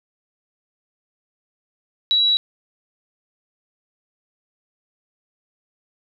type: tone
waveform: sine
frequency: 3902 Hz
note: B7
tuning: 22 cents flat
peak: -14 dBFS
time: 2.11-2.37 s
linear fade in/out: 0 ms
effects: none